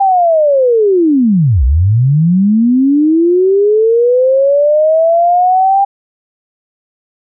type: linear two-way sweep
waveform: sine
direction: down then up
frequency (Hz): 798 to 58.27 to 798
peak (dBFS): -6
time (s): 0-5.85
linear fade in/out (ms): 10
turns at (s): 1.64
effects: none